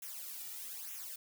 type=noise with flanger; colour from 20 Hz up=blue; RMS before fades=-45 dBFS; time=0.02-1.16 s; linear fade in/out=5 ms; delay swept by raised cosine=0.22 to 1.92 ms; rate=1.1 Hz; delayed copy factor=-0.8; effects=none